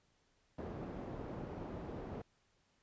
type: low-pass noise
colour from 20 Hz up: white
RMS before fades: -45 dBFS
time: 0.58-2.22 s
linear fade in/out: 5 ms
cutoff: 450 Hz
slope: 12 dB/octave
effects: pink hiss -75 dBFS RMS until 2.82 s + resampled to 16000 Hz